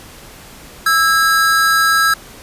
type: tone pair together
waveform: square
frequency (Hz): 1318.5 / 1631.1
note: E6 / G#6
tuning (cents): 0 / -32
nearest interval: major third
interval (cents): 368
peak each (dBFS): -14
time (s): 0.86-2.14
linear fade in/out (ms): 5
effects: pink hiss -38 dBFS RMS until 2.42 s + resampled to 32000 Hz